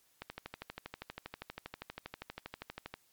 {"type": "click train", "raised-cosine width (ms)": 0.3, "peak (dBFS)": -25, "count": 35, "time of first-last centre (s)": [0.22, 2.94], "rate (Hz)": 12.5, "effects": ["white hiss -70 dBFS RMS until 3.12 s", "MP3 96 kbps"]}